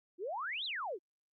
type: exponential two-way sweep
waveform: sine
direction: up then down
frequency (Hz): 325.6 to 4131 to 325.6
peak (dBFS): -36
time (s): 0.18-0.99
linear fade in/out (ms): 50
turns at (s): 0.65
effects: Opus 48 kbps